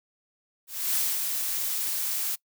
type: noise with ADSR envelope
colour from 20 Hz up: blue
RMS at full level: -25 dBFS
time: 0.67-2.36 s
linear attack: 280 ms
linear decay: 230 ms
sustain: -4 dB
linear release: 17 ms
effects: noise-tail reverb RT60 0.1 s tail -23 dB re dry